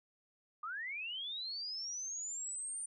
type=linear sweep; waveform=sine; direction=up; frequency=1176 to 9130 Hz; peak=-39 dBFS; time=0.63-2.86 s; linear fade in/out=5 ms; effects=none